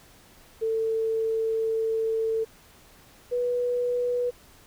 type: tone pair in turn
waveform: sine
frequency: 446.6 / 489.2 Hz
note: A4 / B4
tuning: +26 / -16 cents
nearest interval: major second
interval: 158 cents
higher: second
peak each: -23 dBFS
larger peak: neither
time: 0.61-2.45 / 3.31-4.31 s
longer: first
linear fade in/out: 20 ms
effects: pink hiss -54 dBFS RMS until 4.66 s